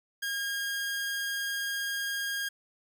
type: tone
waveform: sawtooth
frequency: 1623 Hz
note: G#6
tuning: 40 cents flat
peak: -27 dBFS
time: 0.22-2.49 s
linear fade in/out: 10 ms
effects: 11-bit